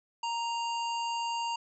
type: harmonic tone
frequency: 932.3 Hz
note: A#5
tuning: in tune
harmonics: 1 / 3 / 5 / 7 / 8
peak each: -31 / -38 / -44 / -50 / -49 dBFS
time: 0.23-1.56 s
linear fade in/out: 5 ms
effects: none